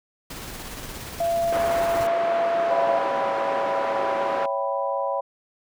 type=noise with tremolo; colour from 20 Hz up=pink; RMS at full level=-35 dBFS; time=0.3-2.07 s; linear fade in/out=5 ms; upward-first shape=square; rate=17 Hz; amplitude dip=25%
type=tone; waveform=sine; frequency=677 Hz; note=E5; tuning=46 cents sharp; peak=-20 dBFS; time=1.2-2.99 s; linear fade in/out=5 ms
type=band-pass noise; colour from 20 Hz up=pink; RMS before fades=-30 dBFS; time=1.52-4.46 s; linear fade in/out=5 ms; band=440 to 1500 Hz; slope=12 dB/octave
type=chord; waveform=sine; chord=C# half-diminished seventh; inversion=none; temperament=equal; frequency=554.4 / 659.3 / 784 / 987.8 Hz; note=C#5 / E5 / G5 / B5; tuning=0 / 0 / 0 / 0 cents; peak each=-26 / -31 / -30 / -28 dBFS; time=2.7-5.21 s; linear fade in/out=10 ms
effects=none